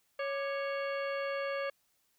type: harmonic tone with a mistuned harmonic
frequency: 554.4 Hz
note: C#5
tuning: in tune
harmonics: 1 / 2 / 3 / 4 / 5 / 6 / 8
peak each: -34 / -41 / -42 / -44 / -47 / -54 / -54 dBFS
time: 0.19-1.7 s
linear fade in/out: 5 ms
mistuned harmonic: 2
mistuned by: +110 cents
effects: white hiss -74 dBFS RMS until 2.18 s